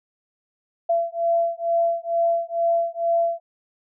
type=beating tone pair; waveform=sine; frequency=675 / 677.2 Hz; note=E5 / E5; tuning=+41 / +46 cents; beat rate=2.2 Hz; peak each=-22 dBFS; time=0.89-3.4 s; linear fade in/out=10 ms; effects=none